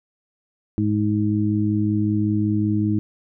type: harmonic tone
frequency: 105.3 Hz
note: G#2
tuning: 24 cents sharp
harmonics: 1 / 2 / 3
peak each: -22 / -22 / -22 dBFS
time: 0.78-2.99 s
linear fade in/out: 0 ms
effects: none